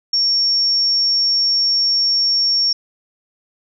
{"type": "tone", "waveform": "sine", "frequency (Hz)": 5500, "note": "F8", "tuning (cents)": -27, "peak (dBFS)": -13, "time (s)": [0.13, 2.73], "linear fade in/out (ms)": 5, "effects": []}